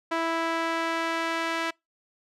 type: tone with band-pass filter sweep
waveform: sawtooth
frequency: 329.6 Hz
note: E4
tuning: in tune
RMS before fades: -28 dBFS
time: 0.11-1.71 s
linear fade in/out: 10 ms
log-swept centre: 1200 to 1900 Hz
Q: 0.84
effects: noise-tail reverb RT60 0.2 s tail -26 dB re dry